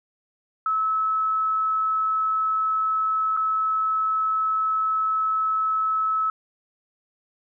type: tone with dropouts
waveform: sine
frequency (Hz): 1298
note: E6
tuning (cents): -27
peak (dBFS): -20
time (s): 0.66-6.3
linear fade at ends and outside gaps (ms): 2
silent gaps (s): 3.367-3.372
effects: none